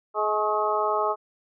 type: harmonic tone with a mistuned harmonic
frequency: 211.5 Hz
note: G#3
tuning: 32 cents sharp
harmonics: 2 / 3 / 4 / 5 / 6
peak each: -28 / -28 / -28 / -28 / -28 dBFS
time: 0.14-1.16 s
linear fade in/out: 50 ms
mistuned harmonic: 5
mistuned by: +44 cents
effects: none